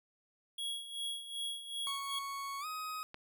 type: tone with tremolo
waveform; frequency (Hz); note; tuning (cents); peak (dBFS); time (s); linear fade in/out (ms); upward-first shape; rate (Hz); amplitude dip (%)
square; 3322; G#7; 0; -36; 0.58-2.19; 5; sine; 2.6; 70
type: tone with pitch glide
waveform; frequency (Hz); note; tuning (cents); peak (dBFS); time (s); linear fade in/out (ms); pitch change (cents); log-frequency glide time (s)
40% pulse; 1108.7 to 1258.9; C#6 to D#6; 0 to +20; -38; 1.87-3.03; 0; +220; 2.6-2.66
type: click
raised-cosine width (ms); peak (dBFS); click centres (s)
0.3; -31; 3.144
effects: none